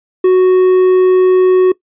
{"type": "tone", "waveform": "triangle", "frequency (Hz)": 369.8, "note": "F#4", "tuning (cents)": -1, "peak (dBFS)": -3, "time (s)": [0.24, 1.72], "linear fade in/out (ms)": 5, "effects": ["noise-tail reverb RT60 0.1 s tail -20 dB re dry", "resampled to 8000 Hz"]}